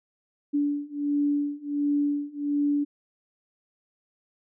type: beating tone pair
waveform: sine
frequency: 288.5 / 289.9 Hz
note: D4 / D4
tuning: -31 / -22 cents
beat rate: 1.4 Hz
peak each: -27 / -26 dBFS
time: 0.53-2.85 s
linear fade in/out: 20 ms
effects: none